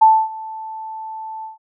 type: tone with ADSR envelope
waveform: sine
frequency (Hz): 880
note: A5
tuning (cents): 0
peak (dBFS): -5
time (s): 0.01-1.58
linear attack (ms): 13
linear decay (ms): 260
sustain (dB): -22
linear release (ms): 140
effects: none